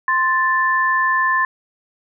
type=tone pair together; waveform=sine; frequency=1046.5 / 1760 Hz; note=C6 / A6; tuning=0 / 0 cents; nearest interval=major sixth; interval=900 cents; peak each=-17 dBFS; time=0.08-1.45 s; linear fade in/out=2 ms; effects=none